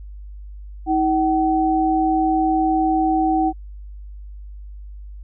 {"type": "tone pair together", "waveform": "sine", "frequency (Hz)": [319.5, 760], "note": ["D#4", "F#5"], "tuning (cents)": [46, 46], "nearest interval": "octave + minor third", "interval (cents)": 1500, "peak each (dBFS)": -18, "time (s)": [0.86, 3.53], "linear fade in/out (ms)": 50, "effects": ["added 50 Hz sine -33 dBFS peak until 5.23 s"]}